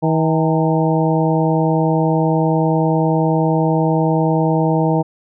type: harmonic tone with a mistuned harmonic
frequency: 160 Hz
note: D#3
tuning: 49 cents sharp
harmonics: 1 / 2 / 3 / 4 / 5 / 6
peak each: -16 / -19 / -21 / -22 / -23 / -24 dBFS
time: 0.02-5.03 s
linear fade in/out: 20 ms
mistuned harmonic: 6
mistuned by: -92 cents
effects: none